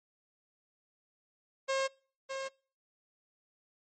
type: tone with echo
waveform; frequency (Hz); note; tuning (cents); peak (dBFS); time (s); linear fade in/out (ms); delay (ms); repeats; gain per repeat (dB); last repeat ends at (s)
sawtooth; 537; C5; +45; -25; 1.68-1.88; 20; 610; 1; -7; 2.49
effects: noise-tail reverb RT60 0.4 s tail -24 dB re dry + MP3 32 kbps